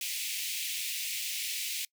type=high-pass noise; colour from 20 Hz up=pink; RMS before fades=-35 dBFS; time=0.01-1.85 s; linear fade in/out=2 ms; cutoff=2200 Hz; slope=48 dB/octave; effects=noise-tail reverb RT60 0.1 s tail -24 dB re dry